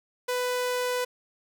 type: tone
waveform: sawtooth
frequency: 497 Hz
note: B4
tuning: 11 cents sharp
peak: -22 dBFS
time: 0.28-1.05 s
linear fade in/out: 10 ms
effects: none

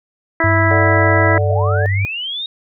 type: harmonic tone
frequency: 328.5 Hz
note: E4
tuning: 6 cents flat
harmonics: 1 / 2 / 3 / 4 / 5 / 6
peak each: -20 / -19 / -21 / -21 / -20 / -18 dBFS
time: 0.4-1.38 s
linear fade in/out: 2 ms
type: tone with vibrato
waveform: sine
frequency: 98.3 Hz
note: G2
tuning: 5 cents sharp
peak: -14 dBFS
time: 0.44-2.05 s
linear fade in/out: 0 ms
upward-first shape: sine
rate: 6.6 Hz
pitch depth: 8 cents each way
type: chord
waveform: sine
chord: D major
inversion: second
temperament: equal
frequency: 440 / 587.3 / 740 Hz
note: A4 / D5 / F#5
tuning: 0 / 0 / 0 cents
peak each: -22 / -20 / -25 dBFS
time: 0.71-1.86 s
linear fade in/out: 0 ms
type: linear sweep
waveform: sine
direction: up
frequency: 580 to 3782 Hz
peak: -21 dBFS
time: 1.5-2.46 s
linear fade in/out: 2 ms
effects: none

